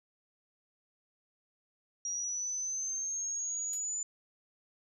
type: linear sweep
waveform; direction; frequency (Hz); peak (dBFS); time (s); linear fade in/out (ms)
sine; up; 5710 to 7040; -33; 2.05-4.03; 2
type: noise with exponential decay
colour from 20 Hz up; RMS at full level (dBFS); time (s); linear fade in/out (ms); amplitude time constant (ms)
blue; -42; 3.73-3.85; 2; 24
effects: resampled to 32000 Hz